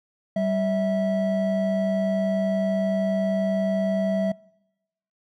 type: tone pair together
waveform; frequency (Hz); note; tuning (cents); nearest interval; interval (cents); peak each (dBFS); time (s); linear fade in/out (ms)
triangle; 193.8 / 651.9; G3 / E5; -20 / -19; octave + major sixth; 2101; -22; 0.36-4.32; 5
effects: noise-tail reverb RT60 0.9 s tail -24 dB re dry